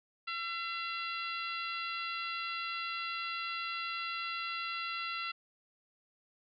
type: harmonic tone with a mistuned harmonic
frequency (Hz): 676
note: E5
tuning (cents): +43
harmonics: 2 / 3 / 4 / 5 / 6 / 7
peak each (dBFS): -39 / -44 / -40 / -47 / -46 / -50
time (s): 0.27-5.32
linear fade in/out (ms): 10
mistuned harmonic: 4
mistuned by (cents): +17
effects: none